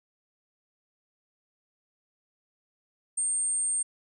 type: tone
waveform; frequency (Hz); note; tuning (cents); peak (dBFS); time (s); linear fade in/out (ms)
sine; 8640; C#9; -45; -25; 3.17-3.83; 10
effects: none